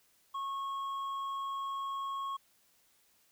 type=tone with hard clipping; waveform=sine; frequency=1095 Hz; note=C#6; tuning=22 cents flat; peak=-36 dBFS; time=0.34-2.37 s; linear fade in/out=10 ms; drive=4 dB; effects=white hiss -69 dBFS RMS until 3.31 s